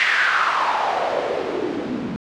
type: noise with band-pass filter sweep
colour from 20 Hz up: white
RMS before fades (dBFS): -21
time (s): 0-2.16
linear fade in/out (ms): 0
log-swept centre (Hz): 2000 to 210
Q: 3.6
effects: low-pass 4000 Hz 12 dB/octave